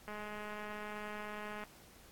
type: click train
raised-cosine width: 0.5 ms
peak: -30 dBFS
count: 328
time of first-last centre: 0.08-1.637 s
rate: 210 Hz
effects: pink hiss -60 dBFS RMS until 2.11 s + AAC 64 kbps